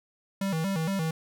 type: tone with vibrato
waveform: square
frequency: 177.2 Hz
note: F3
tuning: 25 cents sharp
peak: -27 dBFS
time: 0.41-1.11 s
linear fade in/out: 5 ms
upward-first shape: square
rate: 4.3 Hz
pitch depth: 170 cents each way
effects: none